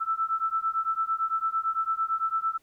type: beating tone pair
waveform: sine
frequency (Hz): 1318.5 / 1327.4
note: E6 / E6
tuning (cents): 0 / +12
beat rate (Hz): 8.9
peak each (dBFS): -28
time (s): 0-2.58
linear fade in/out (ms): 20
effects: pink hiss -67 dBFS RMS until 2.62 s